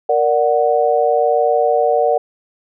sine chord, Bb augmented, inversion none, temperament equal, 466.2 / 587.3 / 740 Hz, Bb4 / D5 / F#5, 0 / 0 / 0 cents, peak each -16 dBFS, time 0.09-2.18 s, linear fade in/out 5 ms, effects none

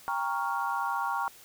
sine chord, G half-diminished seventh, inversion none, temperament equal with one note detuned, 797.2 / 932.3 / 1108.7 / 1396.9 Hz, G5 / Bb5 / Db6 / F6, +29 / 0 / 0 / 0 cents, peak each -34 / -32 / -33 / -35 dBFS, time 0.08-1.28 s, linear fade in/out 0 ms, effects white hiss -53 dBFS RMS until 1.44 s

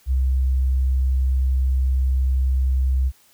sine tone, 65.2 Hz, C2, 5 cents flat, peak -16 dBFS, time 0.06-3.12 s, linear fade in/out 50 ms, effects white hiss -56 dBFS RMS until 3.33 s

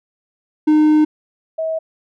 triangle / sine tone pair in turn, 305.9 / 642.4 Hz, D#4 / E5, -29 / -45 cents, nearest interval octave + minor second, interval 1284 cents, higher second, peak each -7 / -18 dBFS, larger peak first, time 0.67-1.05 / 1.58-1.79 s, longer first, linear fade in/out 10 ms, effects none

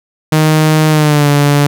sawtooth tone with pitch glide, 155.56 to 144.31 Hz, D#3 to D3, 0 to -30 cents, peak -3 dBFS, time 0.32-1.67 s, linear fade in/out 5 ms, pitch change -130 cents, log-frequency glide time 0.89-1.29 s, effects none

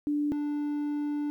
sine / triangle tone pair in turn, 293.7 / 293.7 Hz, D4 / D4, 0 / 0 cents, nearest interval unison, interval 0 cents, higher neither, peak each -25 / -26 dBFS, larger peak first, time 0.07-0.32 / 0.32-1.3 s, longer second, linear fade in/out 0 ms, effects 11-bit

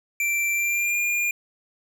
square tone with pitch glide, 2349 to 2412 Hz, D7 to D7, 0 to +46 cents, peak -22 dBFS, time 0.2-1.31 s, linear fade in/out 2 ms, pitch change +46 cents, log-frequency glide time 0.53-0.98 s, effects none

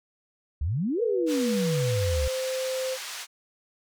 sine exponential two-way sweep, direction up then down, 65.41 to 474.2 to 65.41 Hz, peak -24 dBFS, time 0.61-2.28 s, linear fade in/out 5 ms, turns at 1.02 s
sine tone with pitch glide, 487.7 to 519.7 Hz, B4 to C5, -22 to -12 cents, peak -27 dBFS, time 0.97-2.98 s, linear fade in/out 50 ms, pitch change +110 cents, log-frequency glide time 1.67-2.3 s
white band-pass noise, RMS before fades -37 dBFS, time 1.26-3.27 s, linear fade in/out 50 ms, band 970 to 6300 Hz, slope 12 dB/octave
effects none

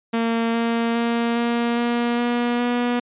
sawtooth tone with pitch steps, 229.5 / 231.6 / 233.8 / 236 / 238.1 / 240.4 / 242.6 Hz, A#3 / A#3 / A#3 / A#3 / A#3 / B3 / B3, -27 / -11 / +5 / +22 / +37 / -46 / -31 cents, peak -15 dBFS, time 0.13-3 s, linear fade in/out 10 ms, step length 410 ms, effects resampled to 8000 Hz

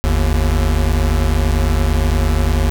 square tone pair together, 49.05 / 77.8 Hz, G1 / D#2, +2 / 0 cents, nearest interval minor sixth, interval 798 cents, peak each -16 dBFS, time 0.04-2.7 s, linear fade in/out 0 ms, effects none

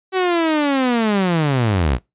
sawtooth linear sweep, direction down, 381.7 to 55.6 Hz, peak -11 dBFS, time 0.12-1.99 s, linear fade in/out 50 ms, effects noise-tail reverb RT60 0.2 s tail -23 dB re dry + resampled to 8000 Hz

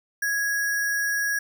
sine tone with sample-and-hold, 1661.2 Hz, G#6, in tune, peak -22 dBFS, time 0.22-1.39 s, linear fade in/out 5 ms, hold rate 7350 Hz, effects none

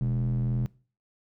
square tone with band-pass filter, 41.45 Hz, E1, 10 cents sharp, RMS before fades -27 dBFS, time 0.01-0.66 s, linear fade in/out 0 ms, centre 150 Hz, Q 9.3, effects noise-tail reverb RT60 0.4 s tail -22 dB re dry

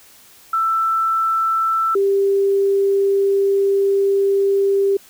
sine tone pair in turn, 1329 / 395.1 Hz, E6 / G4, +14 / +14 cents, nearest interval octave + major sixth, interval 2100 cents, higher first, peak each -15 / -13 dBFS, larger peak second, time 0.53-1.95 / 1.95-4.97 s, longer second, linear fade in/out 5 ms, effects white hiss -47 dBFS RMS until 5.09 s

